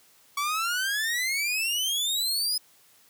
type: exponential sweep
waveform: sawtooth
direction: up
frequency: 1126 to 5090 Hz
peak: -22 dBFS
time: 0.37-2.58 s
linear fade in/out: 5 ms
effects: white hiss -59 dBFS RMS until 3.09 s + high-pass 80 Hz 12 dB/octave